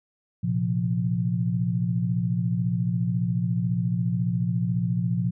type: chord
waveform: sine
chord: Bb suspended second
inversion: none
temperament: equal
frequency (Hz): 116.54 / 130.81 / 174.61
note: Bb2 / C3 / F3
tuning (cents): 0 / 0 / 0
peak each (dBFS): -26 / -29 / -25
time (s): 0.43-5.31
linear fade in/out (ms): 10
effects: none